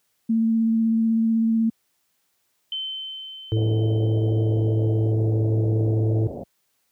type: tone with vibrato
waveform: sine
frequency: 225.3 Hz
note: A3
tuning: 41 cents sharp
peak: -17 dBFS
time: 0.29-1.7 s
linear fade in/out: 10 ms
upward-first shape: sine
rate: 16 Hz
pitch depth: 13 cents each way
type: tone with exponential decay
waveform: sine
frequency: 3078 Hz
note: G7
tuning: 32 cents flat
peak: -25 dBFS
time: 2.72-5.12 s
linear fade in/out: 2 ms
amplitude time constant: 520 ms
type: harmonic tone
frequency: 110 Hz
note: A2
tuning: in tune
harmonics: 1 / 3 / 4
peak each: -18 / -28 / -30 dBFS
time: 3.52-6.27 s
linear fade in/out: 0 ms
type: low-pass noise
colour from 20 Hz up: white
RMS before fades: -34 dBFS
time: 3.56-6.44 s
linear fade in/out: 10 ms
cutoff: 660 Hz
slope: 48 dB/octave
effects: white hiss -70 dBFS RMS until 6.91 s + high-pass 60 Hz 12 dB/octave